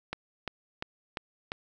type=click train; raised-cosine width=0.3 ms; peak=-17 dBFS; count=5; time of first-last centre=0.13-1.519 s; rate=2.88 Hz; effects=none